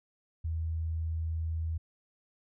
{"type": "tone", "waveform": "sine", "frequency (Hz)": 81, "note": "E2", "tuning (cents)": -30, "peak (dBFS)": -30, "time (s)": [0.44, 1.78], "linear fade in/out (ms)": 10, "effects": []}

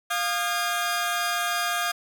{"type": "tone cluster", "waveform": "sawtooth", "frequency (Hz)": [701, 1221, 1627], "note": ["F5", "D#6", "G#6"], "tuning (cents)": [6, -33, -36], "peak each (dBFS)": -25, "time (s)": [0.1, 1.92], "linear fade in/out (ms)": 10, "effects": []}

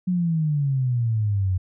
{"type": "exponential sweep", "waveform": "sine", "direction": "down", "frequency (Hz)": [185, 90.5], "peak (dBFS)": -19, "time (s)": [0.07, 1.58], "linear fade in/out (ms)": 10, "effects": []}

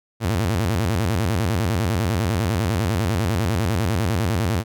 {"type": "tone with vibrato", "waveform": "sawtooth", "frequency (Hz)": 98.6, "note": "G2", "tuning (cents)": 11, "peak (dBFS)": -15, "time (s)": [0.2, 4.64], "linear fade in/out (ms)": 50, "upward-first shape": "square", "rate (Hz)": 10, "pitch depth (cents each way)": 250, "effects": []}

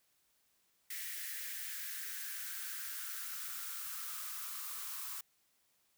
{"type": "noise with high-pass filter sweep", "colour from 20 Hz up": "blue", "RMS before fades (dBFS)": -43, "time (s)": [0.9, 5.21], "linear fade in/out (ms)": 5, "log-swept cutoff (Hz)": [1900, 1100], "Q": 5.2, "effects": ["white hiss -75 dBFS RMS until 5.97 s"]}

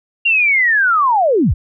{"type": "linear sweep", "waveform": "sine", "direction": "down", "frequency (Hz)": [2800, 34.65], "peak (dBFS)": -10, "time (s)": [0.25, 1.54], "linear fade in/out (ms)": 10, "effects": []}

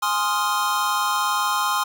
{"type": "chord", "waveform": "square", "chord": "F minor seventh", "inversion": "first", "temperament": "equal", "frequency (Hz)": [830.6, 1046.5, 1244.5, 1396.9], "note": ["Ab5", "C6", "Eb6", "F6"], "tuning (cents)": [0, 0, 0, 0], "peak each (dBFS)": [-28, -24, -26, -29], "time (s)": [0.02, 1.84], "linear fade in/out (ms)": 10, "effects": []}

